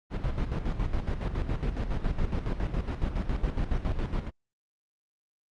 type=noise with tremolo; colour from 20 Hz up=brown; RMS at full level=-27 dBFS; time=0.1-4.31 s; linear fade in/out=50 ms; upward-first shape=square; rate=7.2 Hz; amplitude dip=60%; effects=low-pass 4000 Hz 12 dB/octave + Opus 32 kbps

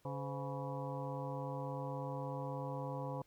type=harmonic tone with a mistuned harmonic; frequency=140 Hz; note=C#3; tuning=18 cents sharp; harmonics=1 / 2 / 3 / 4 / 5 / 6 / 7 / 8; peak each=-42 / -48 / -52 / -44 / -53 / -50 / -47 / -55 dBFS; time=0.05-3.22 s; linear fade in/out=2 ms; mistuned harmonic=4; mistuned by=-140 cents; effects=pink hiss -72 dBFS RMS until 3.26 s

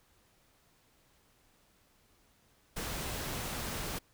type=noise; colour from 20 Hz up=pink; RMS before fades=-38 dBFS; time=2.76-3.99 s; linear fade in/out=10 ms; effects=pink hiss -68 dBFS RMS until 4.13 s

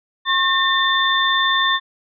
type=tone cluster; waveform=sine; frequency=1077 / 1809 / 3552 Hz; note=C6 / A6 / A7; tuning=+50 / +48 / +16 cents; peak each=-19 dBFS; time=0.25-1.8 s; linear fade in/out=50 ms; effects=none

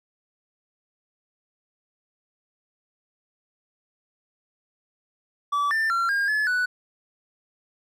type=tone with pitch steps; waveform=triangle; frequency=1152 / 1785 / 1368 / 1616 / 1716 / 1483 Hz; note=D6 / A6 / F6 / G#6 / A6 / F#6; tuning=-34 / +24 / -36 / -48 / -44 / +4 cents; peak=-19 dBFS; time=5.52-6.66 s; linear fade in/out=10 ms; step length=190 ms; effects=none

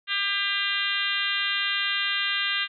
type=harmonic tone; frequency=399.5 Hz; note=G4; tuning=33 cents sharp; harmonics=3 / 4 / 5 / 6 / 7 / 8 / 9 / 10; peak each=-36 / -30 / -31 / -35 / -30 / -31 / -32 / -35 dBFS; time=0.07-2.68 s; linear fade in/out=50 ms; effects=none

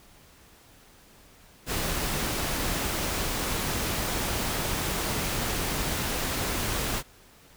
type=noise; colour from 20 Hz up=pink; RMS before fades=-29 dBFS; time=1.66-7.03 s; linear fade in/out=50 ms; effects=pink hiss -55 dBFS RMS until 7.56 s

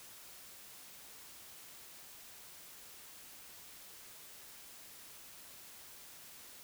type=silence; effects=white hiss -54 dBFS RMS until 6.63 s

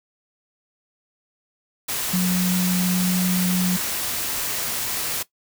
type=tone in noise; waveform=sine; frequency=181.9 Hz; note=F#3; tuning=29 cents flat; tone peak=-18 dBFS; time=2.13-3.77 s; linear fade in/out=10 ms; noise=white; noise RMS=-26 dBFS; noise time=1.88-5.23 s; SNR=+5 dB; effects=noise-tail reverb RT60 0.1 s tail -17 dB re dry

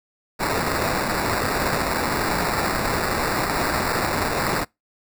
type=noise with sample-and-hold; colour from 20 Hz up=blue; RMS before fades=-23 dBFS; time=0.39-4.65 s; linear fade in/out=20 ms; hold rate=3150 Hz; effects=noise-tail reverb RT60 0.2 s tail -26 dB re dry

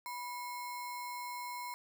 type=tone with sample-and-hold; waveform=sine; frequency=980 Hz; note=B5; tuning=14 cents flat; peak=-39 dBFS; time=0.06-1.74 s; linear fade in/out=0 ms; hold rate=3150 Hz; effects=none

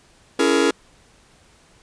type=chord; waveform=45% pulse; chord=A# half-diminished seventh; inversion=first; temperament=just; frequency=279.7 / 335.6 / 419.5 / 466.2 Hz; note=C#4 / E4 / G#4 / A#4; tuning=+16 / +31 / +17 / 0 cents; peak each=-21 dBFS; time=0.39-0.71 s; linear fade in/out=5 ms; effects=pink hiss -54 dBFS RMS until 1.82 s + resampled to 22050 Hz

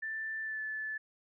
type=tone with pitch glide; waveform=sine; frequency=1769 to 1739.6 Hz; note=A6 to A6; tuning=+9 to -20 cents; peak=-35 dBFS; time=0.02-0.98 s; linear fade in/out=10 ms; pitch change=-29 cents; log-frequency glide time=0.42-0.61 s; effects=none

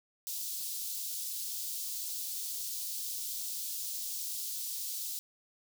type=high-pass noise; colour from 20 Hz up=white; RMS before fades=-38 dBFS; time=0.27-5.19 s; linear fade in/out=0 ms; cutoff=3900 Hz; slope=24 dB/octave; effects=none

